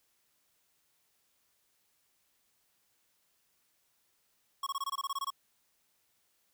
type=tone bursts; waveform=square; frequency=1100 Hz; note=C#6; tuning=14 cents flat; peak=-33 dBFS; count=12; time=4.63-5.304 s; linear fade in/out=5 ms; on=36 ms; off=22 ms; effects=white hiss -74 dBFS RMS until 6.53 s